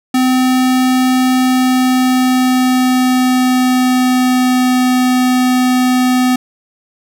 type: tone with pitch glide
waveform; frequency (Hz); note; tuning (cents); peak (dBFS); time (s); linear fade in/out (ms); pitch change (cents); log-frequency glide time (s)
square; 256 to 252.6; C4 to B3; -38 to +39; -10; 0.14-6.36; 5; -23; 1.37-4.81
effects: none